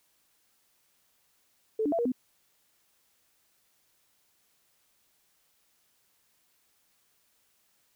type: tone with pitch steps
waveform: sine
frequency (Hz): 438.5 / 291.9 / 670 / 473.8 / 253.4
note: A4 / D4 / E5 / A#4 / B3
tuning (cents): -6 / -10 / +28 / +28 / +45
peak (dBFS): -25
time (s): 1.79-2.12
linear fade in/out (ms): 5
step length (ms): 66
effects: white hiss -70 dBFS RMS until 7.95 s